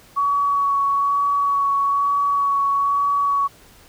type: tone with vibrato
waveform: sine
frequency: 1125 Hz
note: C#6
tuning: 25 cents sharp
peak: -16 dBFS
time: 0.16-3.48 s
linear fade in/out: 20 ms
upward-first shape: sine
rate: 1.1 Hz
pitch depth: 13 cents each way
effects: pink hiss -49 dBFS RMS until 3.88 s